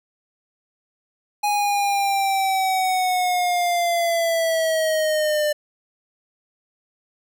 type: linear sweep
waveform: square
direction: down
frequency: 830.6 to 595 Hz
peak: -19 dBFS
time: 1.43-5.53 s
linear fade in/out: 10 ms
effects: none